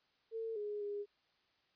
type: tone with pitch steps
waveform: sine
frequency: 449.7 / 415.9 / 409.3 Hz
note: A4 / G#4 / G#4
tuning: +38 / +2 / -25 cents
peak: -38 dBFS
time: 0.31-1.06 s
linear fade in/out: 50 ms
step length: 250 ms
effects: white hiss -75 dBFS RMS until 1.75 s + resampled to 11025 Hz